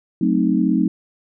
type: chord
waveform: sine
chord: F# diminished seventh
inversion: none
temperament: equal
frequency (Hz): 185 / 220 / 261.6 / 311.1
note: F#3 / A3 / C4 / Eb4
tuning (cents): 0 / 0 / 0 / 0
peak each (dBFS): -20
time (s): 0.21-0.88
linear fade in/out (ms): 5
effects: none